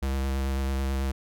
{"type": "tone with vibrato", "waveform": "square", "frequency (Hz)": 67.2, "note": "C2", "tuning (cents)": 47, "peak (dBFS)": -26, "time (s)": [0.02, 1.12], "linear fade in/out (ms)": 10, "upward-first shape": "square", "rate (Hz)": 9.1, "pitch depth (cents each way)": 15, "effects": []}